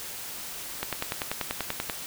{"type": "click train", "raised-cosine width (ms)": 0.3, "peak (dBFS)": -12, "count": 12, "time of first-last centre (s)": [0.83, 1.898], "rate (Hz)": 10.3, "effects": ["white hiss -38 dBFS RMS until 2.06 s"]}